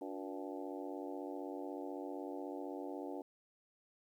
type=harmonic tone with a mistuned harmonic; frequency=96 Hz; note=G2; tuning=36 cents flat; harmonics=3 / 4 / 5 / 6 / 7 / 8 / 9; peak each=-45 / -47 / -49 / -51 / -52 / -53 / -54 dBFS; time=0.01-3.22 s; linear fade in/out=5 ms; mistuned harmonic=4; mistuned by=-100 cents; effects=12-bit